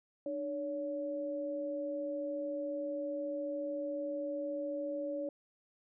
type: tone pair together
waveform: sine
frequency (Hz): 300.4 / 566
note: D4 / C#5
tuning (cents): +39 / +36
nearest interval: major seventh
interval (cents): 1097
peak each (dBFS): -40 / -36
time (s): 0.26-5.29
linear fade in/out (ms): 2
effects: none